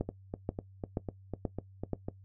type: two click trains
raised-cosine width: 2 ms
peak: -22 / -18 dBFS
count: 9 / 5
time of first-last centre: 0.09-2.085 / 0.01-1.933 s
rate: 4.01 / 2.08 Hz
effects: noise-tail reverb RT60 0.1 s tail -17 dB re dry + added 96 Hz sine -52 dBFS peak until 2.24 s